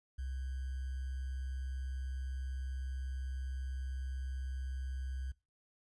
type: tone with sample-and-hold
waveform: sine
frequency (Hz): 65.41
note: C2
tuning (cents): 0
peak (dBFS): -37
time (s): 0.18-5.32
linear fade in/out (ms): 10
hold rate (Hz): 1575
effects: noise-tail reverb RT60 0.3 s tail -22 dB re dry + resampled to 24000 Hz